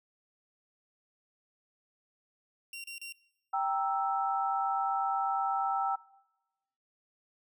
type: tone bursts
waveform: sawtooth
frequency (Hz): 2756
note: F7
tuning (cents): -24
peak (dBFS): -37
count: 3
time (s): 2.73-3.124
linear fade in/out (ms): 2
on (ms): 110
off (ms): 32
type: chord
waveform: sine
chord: E diminished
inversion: first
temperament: equal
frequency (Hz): 784 / 932.3 / 1318.5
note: G5 / Bb5 / E6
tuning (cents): 0 / 0 / 0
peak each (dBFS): -30 / -36 / -33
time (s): 3.53-5.96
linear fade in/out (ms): 10
effects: noise-tail reverb RT60 1.0 s tail -22 dB re dry